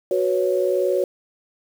sine chord, F# suspended fourth, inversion none, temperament equal, 370 / 493.9 / 554.4 Hz, F#4 / B4 / C#5, 0 / 0 / 0 cents, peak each -21 / -24 / -21 dBFS, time 0.11-1.04 s, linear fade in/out 2 ms, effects 7-bit

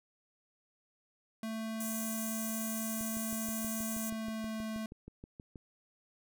square tone with pitch glide, 222 to 219.5 Hz, A3 to A3, +16 to -4 cents, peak -37 dBFS, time 1.43-4.86 s, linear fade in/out 2 ms, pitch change -20 cents, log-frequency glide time 3.94-4.67 s
pink high-pass noise, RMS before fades -41 dBFS, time 1.8-4.1 s, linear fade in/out 5 ms, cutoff 5900 Hz, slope 96 dB/octave
click train, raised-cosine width 3 ms, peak -34 dBFS, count 17, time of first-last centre 3.01-5.558 s, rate 6.28 Hz
effects none

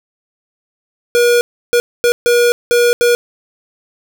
square tone bursts at uneven times, 480 Hz, B4, 49 cents flat, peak -9 dBFS, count 6, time 1.15-1.41 / 1.73-1.8 / 2.04-2.12 / 2.26-2.52 / 2.71-2.93 / 3.01-3.15 s, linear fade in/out 0 ms, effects none

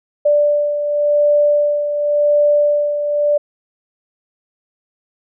sine beating tone pair, 587.3 / 588.21 Hz, D5 / D5, 0 / +3 cents, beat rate 0.91 Hz, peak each -12 / -20 dBFS, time 0.25-3.38 s, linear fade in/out 10 ms, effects none

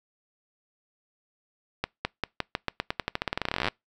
accelerating click train, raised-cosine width 0.3 ms, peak -10 dBFS, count 30, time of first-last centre 1.84-3.684 s, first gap 210 ms, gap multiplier 0.89, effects noise-tail reverb RT60 0.2 s tail -26 dB re dry

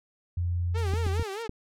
sine tone with pitch glide, 87.31 to 84.87 Hz, F2 to F2, 0 to -49 cents, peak -25 dBFS, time 0.37-1.23 s, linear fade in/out 5 ms, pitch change -49 cents, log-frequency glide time 0.77-0.94 s
sawtooth tone with vibrato, 422.7 Hz, G#4, 31 cents sharp, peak -29 dBFS, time 0.74-1.48 s, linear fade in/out 20 ms, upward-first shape sine, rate 4.8 Hz, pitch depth 170 cents each way
violet noise with tremolo, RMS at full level -33 dBFS, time 0.77-1.43 s, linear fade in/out 10 ms, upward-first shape triangle, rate 11 Hz, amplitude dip 35%
clicks, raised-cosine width 3 ms, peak -21 dBFS, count 4, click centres 0.937 / 1.066 / 1.196 / 1.494 s
effects low-pass 5000 Hz 12 dB/octave

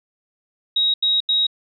sine tone bursts, 3800 Hz, A#7, 33 cents sharp, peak -15 dBFS, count 3, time 0.76-1.468 s, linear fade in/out 5 ms, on 180 ms, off 84 ms, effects none

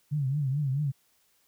sine tone with vibrato, 140 Hz, C#3, 18 cents sharp, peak -25 dBFS, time 0.11-0.92 s, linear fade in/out 20 ms, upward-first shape triangle, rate 4.6 Hz, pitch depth 160 cents each way, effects white hiss -68 dBFS RMS until 1.47 s

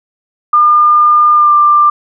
sine tone with pitch glide, 1206 to 1187.3 Hz, D6 to D6, +46 to +19 cents, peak -4 dBFS, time 0.53-1.9 s, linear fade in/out 5 ms, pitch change -27 cents, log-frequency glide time 1.35-1.53 s, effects none

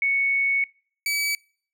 sine / sawtooth tone pair in turn, 2217 / 2287 Hz, C#7 / D7, 0 / -47 cents, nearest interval minor second, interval 53 cents, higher second, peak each -19 dBFS, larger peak neither, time 0.02-0.64 / 1.06-1.35 s, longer first, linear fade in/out 2 ms, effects noise-tail reverb RT60 0.5 s tail -26 dB re dry

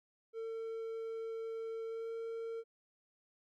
triangle tone with pitch glide, 451 to 455.7 Hz, A4 to A#4, +43 to -39 cents, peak -37 dBFS, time 0.33-2.64 s, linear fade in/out 50 ms, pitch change +18 cents, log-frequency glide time 1.86-2.11 s, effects Opus 48 kbps

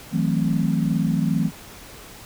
sine chord, F# half-diminished seventh, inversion third, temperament equal with one note detuned, 162.73 / 185 / 220 / 261.6 Hz, E3 / F#3 / A3 / C4, -22 / 0 / 0 / 0 cents, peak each -22 / -24 / -24 / -27 dBFS, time 0.11-1.51 s, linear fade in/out 50 ms, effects pink hiss -42 dBFS RMS until 2.25 s

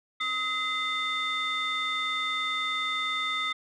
sine tone cluster, 1270 / 2053 / 3590 Hz, D#6 / C7 / A7, +35 / -33 / +34 cents, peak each -30 dBFS, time 0.2-3.53 s, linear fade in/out 10 ms, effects tanh soft clip ceiling -22 dBFS

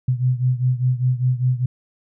sine beating tone pair, 125 / 130 Hz, B2 / C3, +21 / -11 cents, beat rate 5 Hz, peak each -18 / -21 dBFS, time 0.08-1.66 s, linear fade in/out 5 ms, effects none

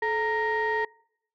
sine tone cluster, 432.7 / 923 / 1874 Hz, A4 / A#5 / A#6, -29 / -17 / +9 cents, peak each -27 dBFS, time 0.02-0.85 s, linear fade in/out 5 ms, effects noise-tail reverb RT60 0.7 s tail -26 dB re dry + tanh soft clip ceiling -19 dBFS

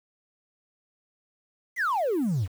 triangle exponential sweep, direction down, 2131 to 82.5 Hz, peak -20 dBFS, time 1.76-2.48 s, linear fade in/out 50 ms, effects tanh soft clip ceiling -19 dBFS + 8-bit

